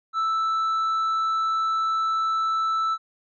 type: tone with tanh clipping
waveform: sine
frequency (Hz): 1318.5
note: E6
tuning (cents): 0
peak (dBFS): -22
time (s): 0.13-2.98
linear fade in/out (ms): 50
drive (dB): 4
effects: none